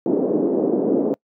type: band-pass noise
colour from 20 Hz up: pink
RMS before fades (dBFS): -19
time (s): 0.06-1.14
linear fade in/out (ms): 0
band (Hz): 240 to 480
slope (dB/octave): 24
effects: noise-tail reverb RT60 0.1 s tail -25 dB re dry + high-pass 150 Hz 12 dB/octave